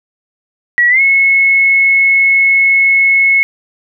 sine tone with pitch glide, 1926 to 2187 Hz, B6 to C#7, -44 to -24 cents, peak -6 dBFS, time 0.78-3.43 s, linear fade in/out 0 ms, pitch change +220 cents, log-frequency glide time 0.89-1.01 s, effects none

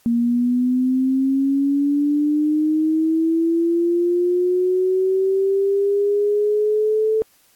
sine linear sweep, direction up, 232.9 to 440 Hz, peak -15 dBFS, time 0.06-7.22 s, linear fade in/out 0 ms, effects white hiss -57 dBFS RMS until 7.55 s + AAC 64 kbps

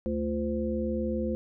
harmonic tone with a mistuned harmonic, 73.5 Hz, D2, 2 cents sharp, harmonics 1 / 3 / 5 / 7, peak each -35 / -30 / -34 / -33 dBFS, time 0.06-1.35 s, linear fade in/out 0 ms, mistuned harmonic 5, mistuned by -96 cents, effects none

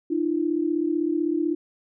sine tone pair together, 303.8 / 339.7 Hz, D#4 / F4, -41 / -48 cents, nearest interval major second, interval 193 cents, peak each -24 dBFS, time 0.1-1.55 s, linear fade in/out 10 ms, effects none

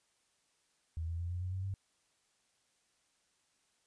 sine tone with pitch steps, 81.3 / 83.73 / 86.23 / 88.81 / 91.47 / 94.2 / 97.02 Hz, E2 / E2 / F2 / F2 / F#2 / F#2 / G2, -23 / +28 / -21 / +30 / -19 / +32 / -17 cents, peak -35 dBFS, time 0.97-1.74 s, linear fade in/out 0 ms, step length 110 ms, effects white hiss -75 dBFS RMS until 3.86 s + resampled to 22050 Hz

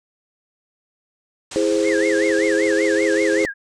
white low-pass noise, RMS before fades -34 dBFS, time 1.51-3.46 s, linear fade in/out 5 ms, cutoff 8500 Hz, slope 48 dB/octave
sine chord, E augmented, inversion none, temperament equal, 329.6 / 415.3 / 523.3 Hz, E4 / G#4 / B#4, 0 / 0 / 0 cents, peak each -20 dBFS, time 1.56-3.45 s, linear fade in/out 0 ms
sine tone with vibrato, 1864.7 Hz, A#6, in tune, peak -23 dBFS, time 1.83-3.54 s, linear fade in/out 50 ms, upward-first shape sine, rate 5.2 Hz, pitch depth 260 cents each way
effects none

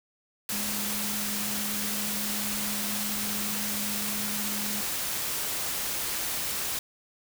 sine tone in noise, 207.7 Hz, G#3, in tune, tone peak -36 dBFS, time 0.52-4.81 s, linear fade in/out 2 ms, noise white, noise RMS -31 dBFS, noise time 0.49-6.79 s, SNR -8 dB, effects none

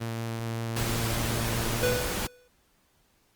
sawtooth tone with vibrato, 114.5 Hz, A#2, 31 cents flat, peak -26 dBFS, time 0-1.98 s, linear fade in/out 20 ms, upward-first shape triangle, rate 5.3 Hz, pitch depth 10 cents each way
pink noise, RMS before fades -31 dBFS, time 0.76-2.27 s, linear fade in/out 5 ms
square tone with exponential decay, 494.2 Hz, B4, 1 cent sharp, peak -22 dBFS, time 1.83-2.48 s, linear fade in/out 2 ms, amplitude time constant 140 ms
effects pink hiss -67 dBFS RMS until 3.35 s + Opus 32 kbps

